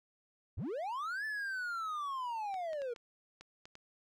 triangle linear two-way sweep, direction up then down, 55 to 1760 to 458.9 Hz, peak -34 dBFS, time 0.57-2.94 s, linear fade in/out 10 ms, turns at 1.25 s
clicks, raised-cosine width 0.2 ms, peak -34 dBFS, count 7, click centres 2.542 / 2.732 / 2.819 / 2.962 / 3.41 / 3.655 / 3.754 s
effects none

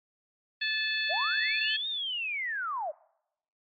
harmonic tone, 870 Hz, A5, 20 cents flat, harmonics 2 / 3 / 4 / 5, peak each -31 / -33 / -34 / -35 dBFS, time 0.61-1.77 s, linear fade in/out 10 ms
sine linear two-way sweep, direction up then down, 554.4 to 3729 to 554.4 Hz, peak -30 dBFS, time 1.09-2.92 s, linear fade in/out 20 ms, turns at 1.88 s
effects noise-tail reverb RT60 0.8 s tail -23 dB re dry + MP3 32 kbps

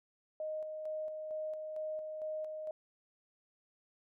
sine tone with tremolo, 621 Hz, D#5, 3 cents flat, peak -36 dBFS, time 0.4-2.71 s, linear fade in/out 2 ms, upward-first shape square, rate 2.2 Hz, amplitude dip 35%, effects none

